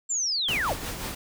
sine linear sweep, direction down, 7490 to 360 Hz, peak -24 dBFS, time 0.09-0.74 s, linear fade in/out 20 ms
pink noise with tremolo, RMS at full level -32 dBFS, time 0.48-1.15 s, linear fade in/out 5 ms, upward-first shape sine, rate 5.6 Hz, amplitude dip 45%
effects none

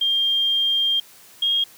sine tone pair in turn, 3200 / 3252 Hz, G7 / G#7, +35 / -37 cents, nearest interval unison, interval 28 cents, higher second, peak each -17 dBFS, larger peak neither, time 0.01-1 / 1.42-1.64 s, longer first, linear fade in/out 5 ms, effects white hiss -48 dBFS RMS until 1.77 s + high-pass 80 Hz 12 dB/octave

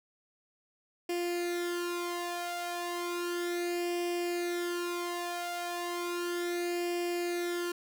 sawtooth tone with flanger, 349.2 Hz, F4, in tune, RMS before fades -34 dBFS, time 1.09-7.72 s, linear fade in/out 5 ms, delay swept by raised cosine 0.39 to 2.49 ms, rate 0.17 Hz, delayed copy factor +0.75, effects none

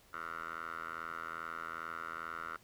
10% pulse tone with band-pass filter, 82.41 Hz, E2, in tune, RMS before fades -43 dBFS, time 0.13-2.57 s, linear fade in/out 10 ms, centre 1400 Hz, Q 7, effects pink hiss -64 dBFS RMS until 2.63 s

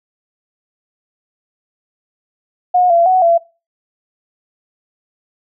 sine tone with pitch steps, 723 / 681 / 744 / 677 Hz, F#5 / F5 / F#5 / E5, -40 / -44 / +9 / +46 cents, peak -8 dBFS, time 2.74-3.38 s, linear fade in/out 10 ms, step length 160 ms, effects noise-tail reverb RT60 0.3 s tail -21 dB re dry

